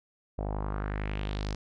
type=tone with low-pass filter sweep; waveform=sawtooth; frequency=51 Hz; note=G#1; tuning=31 cents flat; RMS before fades=-33 dBFS; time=0.38-1.55 s; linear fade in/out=5 ms; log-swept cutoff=650 to 5600 Hz; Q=2.5; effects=none